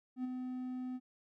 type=tone with ADSR envelope; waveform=triangle; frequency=253.6 Hz; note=B3; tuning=46 cents sharp; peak=-31 dBFS; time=0.16-1 s; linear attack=82 ms; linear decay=17 ms; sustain=-5 dB; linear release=44 ms; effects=none